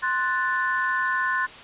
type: chord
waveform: sine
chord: F# diminished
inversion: second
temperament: equal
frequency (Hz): 1046.5 / 1480 / 1760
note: C6 / F#6 / A6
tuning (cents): 0 / 0 / 0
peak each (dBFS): -26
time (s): 0.02-1.47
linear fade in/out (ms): 20
effects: white hiss -42 dBFS RMS until 1.63 s + resampled to 8000 Hz